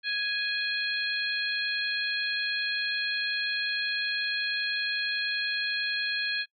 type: harmonic tone with a mistuned harmonic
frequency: 830.6 Hz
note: G#5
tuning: in tune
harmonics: 2 / 3 / 4 / 5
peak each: -30 / -33 / -35 / -32 dBFS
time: 0.03-6.46 s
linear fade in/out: 50 ms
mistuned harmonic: 5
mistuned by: +16 cents
effects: noise-tail reverb RT60 0.1 s tail -25 dB re dry + MP3 96 kbps